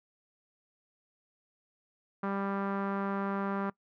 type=tone with low-pass filter; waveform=sawtooth; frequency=197.4 Hz; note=G3; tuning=12 cents sharp; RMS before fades=-33 dBFS; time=2.23-3.7 s; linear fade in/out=5 ms; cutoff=1300 Hz; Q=2.8; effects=noise-tail reverb RT60 0.1 s tail -22 dB re dry